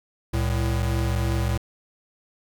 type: tone pair together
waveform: square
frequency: 66.6 / 112.01 Hz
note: C2 / A2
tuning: +31 / +31 cents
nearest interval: major sixth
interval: 900 cents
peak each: -25 dBFS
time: 0.33-1.58 s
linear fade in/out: 10 ms
effects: 10-bit